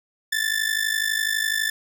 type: ring-modulated tone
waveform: sawtooth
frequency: 1760 Hz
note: A6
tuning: in tune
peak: -15 dBFS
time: 0.32-1.7 s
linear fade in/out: 5 ms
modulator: 26 Hz
effects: none